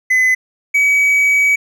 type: tone pair in turn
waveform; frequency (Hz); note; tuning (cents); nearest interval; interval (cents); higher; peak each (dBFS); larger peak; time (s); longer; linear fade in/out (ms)
triangle; 2025 / 2273; B6 / C#7; +43 / +43; major second; 200; second; -8; neither; 0.1-0.35 / 0.74-1.56; second; 10
effects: none